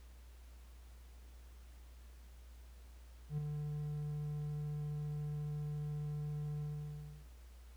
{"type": "tone with ADSR envelope", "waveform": "triangle", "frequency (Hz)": 148.8, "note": "D3", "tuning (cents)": 23, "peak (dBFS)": -31, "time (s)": [3.29, 7.28], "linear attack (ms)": 91, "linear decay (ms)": 4, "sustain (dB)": -5, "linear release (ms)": 670, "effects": ["added 60 Hz sine -53 dBFS peak until 7.76 s", "pink hiss -67 dBFS RMS until 7.76 s"]}